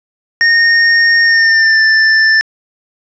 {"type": "tone with pitch glide", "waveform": "square", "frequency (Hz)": [1844, 1768.9], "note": ["A#6", "A6"], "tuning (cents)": [-19, 9], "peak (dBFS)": -7, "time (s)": [0.41, 2.41], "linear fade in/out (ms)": 0, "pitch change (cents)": -72, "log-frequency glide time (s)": [1.23, 1.82], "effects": ["resampled to 16000 Hz", "8-bit"]}